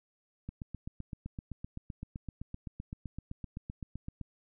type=click train; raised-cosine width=5 ms; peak=-27 dBFS; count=30; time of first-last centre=0.49-4.213 s; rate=7.79 Hz; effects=none